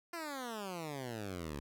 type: exponential sweep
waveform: 10% pulse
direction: down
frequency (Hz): 349.8 to 68.7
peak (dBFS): -32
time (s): 0.13-1.6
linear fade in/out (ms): 5
effects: none